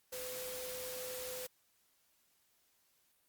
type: tone in noise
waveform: sine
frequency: 506 Hz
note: B4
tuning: 42 cents sharp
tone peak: -44 dBFS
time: 0.12-1.47 s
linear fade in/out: 10 ms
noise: white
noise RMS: -45 dBFS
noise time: 0.12-1.47 s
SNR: -2 dB
effects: white hiss -74 dBFS RMS until 3.28 s + Opus 48 kbps